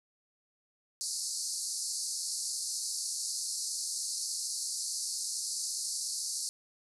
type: band-pass noise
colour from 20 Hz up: pink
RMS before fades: -36 dBFS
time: 1.01-6.49 s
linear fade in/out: 0 ms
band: 4300 to 11000 Hz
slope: 96 dB/octave
effects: none